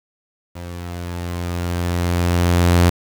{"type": "tone with level ramp", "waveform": "sawtooth", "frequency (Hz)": 87.31, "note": "F2", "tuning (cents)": 0, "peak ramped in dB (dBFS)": [-26, -6], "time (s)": [0.55, 2.9], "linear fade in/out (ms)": 10, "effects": ["7-bit"]}